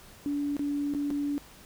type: tone with dropouts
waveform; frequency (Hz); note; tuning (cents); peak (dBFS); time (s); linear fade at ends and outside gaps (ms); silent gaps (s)
sine; 287.7; D4; -36; -27; 0.26-1.38; 0; 0.567-0.594 / 0.938-0.948 / 1.104-1.11
effects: pink hiss -52 dBFS RMS until 1.65 s